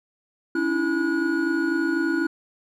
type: tone cluster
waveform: triangle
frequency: 279.3 / 303.2 / 331.4 / 1451 Hz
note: C#4 / D#4 / E4 / F#6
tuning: +13 / -45 / +9 / -34 cents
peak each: -25 / -30 / -21 / -26 dBFS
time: 0.55-2.27 s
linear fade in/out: 5 ms
effects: none